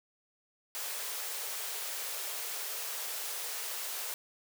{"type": "high-pass noise", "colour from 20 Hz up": "white", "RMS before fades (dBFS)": -38, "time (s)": [0.75, 4.14], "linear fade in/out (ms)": 0, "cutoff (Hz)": 390, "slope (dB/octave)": 96, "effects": []}